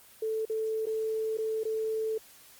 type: tone with dropouts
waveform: sine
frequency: 440 Hz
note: A4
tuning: in tune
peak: -28 dBFS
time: 0.22-2.18 s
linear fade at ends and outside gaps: 5 ms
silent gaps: 0.453-0.497 / 0.857-0.867 / 1.373-1.384 / 1.635-1.651 s
effects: white hiss -55 dBFS RMS until 2.59 s + Opus 24 kbps